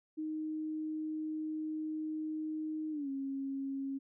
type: tone with pitch glide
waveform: sine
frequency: 311.1 to 272.4 Hz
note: D#4 to C#4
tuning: 0 to -30 cents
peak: -35 dBFS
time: 0.17-3.99 s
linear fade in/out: 20 ms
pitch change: -230 cents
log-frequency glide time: 2.91-3.09 s
effects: none

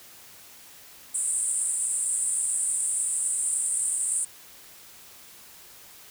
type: band-pass noise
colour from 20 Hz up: pink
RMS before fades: -27 dBFS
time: 1.14-4.25 s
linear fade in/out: 10 ms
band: 8000 to 9600 Hz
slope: 96 dB/octave
effects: white hiss -49 dBFS RMS until 6.1 s

